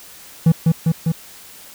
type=tone with echo; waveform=triangle; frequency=163.4 Hz; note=E3; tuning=15 cents flat; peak=-6 dBFS; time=0.46-0.52 s; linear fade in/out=5 ms; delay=200 ms; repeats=3; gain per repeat=-2 dB; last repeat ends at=1.12 s; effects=white hiss -41 dBFS RMS until 1.74 s